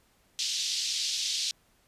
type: band-pass noise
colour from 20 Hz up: white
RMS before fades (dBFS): -31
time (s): 0.39-1.51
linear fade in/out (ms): 0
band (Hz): 3300 to 5700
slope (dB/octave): 24
effects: pink hiss -66 dBFS RMS until 1.87 s + resampled to 32000 Hz